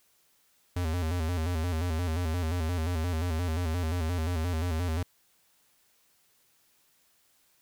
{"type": "tone with vibrato", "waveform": "square", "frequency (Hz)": 84.1, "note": "E2", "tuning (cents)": 35, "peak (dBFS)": -28, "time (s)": [0.76, 5.03], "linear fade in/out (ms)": 5, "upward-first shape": "square", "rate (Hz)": 5.7, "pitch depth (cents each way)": 95, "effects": ["white hiss -67 dBFS RMS until 7.61 s"]}